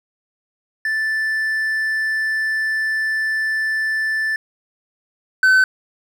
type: tone pair in turn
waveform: triangle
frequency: 1760 / 1522.4 Hz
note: A6 / F#6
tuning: 0 / +49 cents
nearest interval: minor third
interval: 251 cents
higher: first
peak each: -16 / -8 dBFS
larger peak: second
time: 0.85-4.36 / 5.43-5.64 s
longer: first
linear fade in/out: 2 ms
effects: none